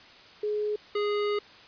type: tone pair in turn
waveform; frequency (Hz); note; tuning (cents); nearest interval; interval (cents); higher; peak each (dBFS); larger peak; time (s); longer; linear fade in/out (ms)
sine / square; 420.5 / 413.8; G#4 / G#4; +22 / -6; unison; 28; first; -26; neither; 0.43-0.76 / 0.95-1.39; second; 5
effects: white hiss -51 dBFS RMS until 1.67 s + resampled to 11025 Hz